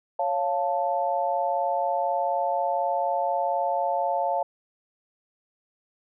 sine chord, Db augmented, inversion none, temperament equal, 554.4 / 698.5 / 880 Hz, Db5 / F5 / A5, 0 / 0 / 0 cents, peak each -28 / -26 / -27 dBFS, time 0.19-4.43 s, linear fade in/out 5 ms, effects none

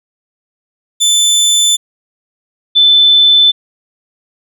25% pulse / sine tone pair in turn, 3520 / 3520 Hz, A7 / A7, 0 / 0 cents, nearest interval unison, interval 0 cents, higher neither, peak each -4 dBFS, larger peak neither, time 1-1.77 / 2.75-3.52 s, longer neither, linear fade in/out 20 ms, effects none

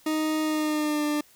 40% pulse tone with pitch glide, 311.1 to 297.7 Hz, D#4 to D4, 0 to +24 cents, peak -23 dBFS, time 0.06-1.21 s, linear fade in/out 5 ms, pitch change -76 cents, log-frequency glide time 0.42-1.05 s, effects white hiss -57 dBFS RMS until 1.35 s

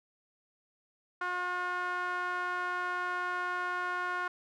sawtooth tone with band-pass filter, 359.2 Hz, F4, 49 cents sharp, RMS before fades -34 dBFS, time 1.21-4.28 s, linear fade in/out 5 ms, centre 1300 Hz, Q 4.7, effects none

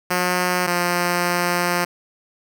5% pulse tone pair in turn, 179.9 / 175.89 Hz, F#3 / F3, -48 / +13 cents, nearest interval unison, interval 39 cents, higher first, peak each -7 dBFS, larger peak neither, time 0.1-0.67 / 0.67-1.85 s, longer second, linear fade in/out 10 ms, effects none

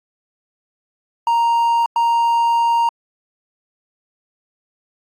triangle tone bursts at uneven times, 932.3 Hz, A#5, in tune, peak -11 dBFS, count 2, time 1.27-1.86 / 1.96-2.89 s, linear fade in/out 2 ms, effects AAC 64 kbps

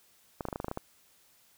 clicks, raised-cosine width 1 ms, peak -20 dBFS, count 10, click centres 0.408 / 0.453 / 0.486 / 0.528 / 0.559 / 0.601 / 0.645 / 0.683 / 0.714 / 0.774 s, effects white hiss -64 dBFS RMS until 1.57 s

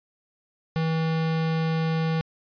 square tone, 161.4 Hz, E3, 36 cents flat, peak -23 dBFS, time 0.76-2.21 s, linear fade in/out 0 ms, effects resampled to 11025 Hz

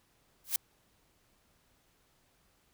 blue noise with exponential growth, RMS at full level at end -25 dBFS, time 0.44-0.56 s, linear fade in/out 2 ms, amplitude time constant 26 ms, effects pink hiss -70 dBFS RMS until 2.73 s

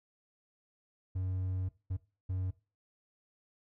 triangle tone bursts at uneven times, 93.1 Hz, F#2, 11 cents sharp, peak -30 dBFS, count 3, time 1.15-1.69 / 1.9-1.97 / 2.29-2.51 s, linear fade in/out 10 ms, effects noise-tail reverb RT60 0.3 s tail -18 dB re dry

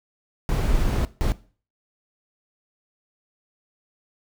brown noise bursts at uneven times, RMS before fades -21 dBFS, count 2, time 0.49-1.05 / 1.21-1.32 s, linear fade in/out 0 ms, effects noise-tail reverb RT60 0.4 s tail -18 dB re dry

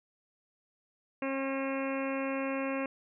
harmonic tone with a mistuned harmonic, 270 Hz, C#4, 45 cents flat, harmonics 1 / 2 / 3 / 4 / 5 / 6 / 7 / 8 / 9 / 10, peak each -34 / -35 / -46 / -41 / -48 / -45 / -48 / -45 / -45 / -45 dBFS, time 1.22-2.86 s, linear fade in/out 2 ms, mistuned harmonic 5, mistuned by +17 cents, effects none

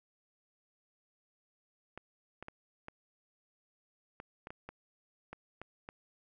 clicks, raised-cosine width 0.5 ms, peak -29 dBFS, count 11, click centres 1.976 / 2.426 / 2.484 / 2.884 / 4.201 / 4.471 / 4.505 / 4.69 / 5.33 / 5.616 / 5.889 s, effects none

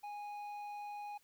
square tone with low-pass filter, 826 Hz, G#5, 10 cents flat, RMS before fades -45 dBFS, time 0.03-1.18 s, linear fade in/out 10 ms, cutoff 2200 Hz, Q 0.68, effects white hiss -71 dBFS RMS until 1.23 s

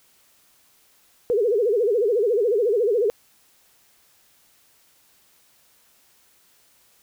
sine tone with vibrato, 443.2 Hz, A4, 13 cents sharp, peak -17 dBFS, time 1.3-3.1 s, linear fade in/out 0 ms, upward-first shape sine, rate 14 Hz, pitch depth 200 cents each way, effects white hiss -59 dBFS RMS until 7.02 s

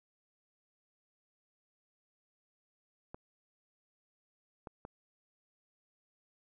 clicks, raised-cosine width 1 ms, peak -30 dBFS, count 3, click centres 3.145 / 4.672 / 4.851 s, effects none

